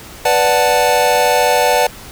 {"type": "chord", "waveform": "square", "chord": "B minor seventh", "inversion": "none", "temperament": "equal", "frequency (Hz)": [493.9, 587.3, 740, 880], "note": ["B4", "D5", "F#5", "A5"], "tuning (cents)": [0, 0, 0, 0], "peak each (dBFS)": -17, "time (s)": [0.25, 1.87], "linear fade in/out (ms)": 5, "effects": ["pink hiss -35 dBFS RMS until 2.11 s"]}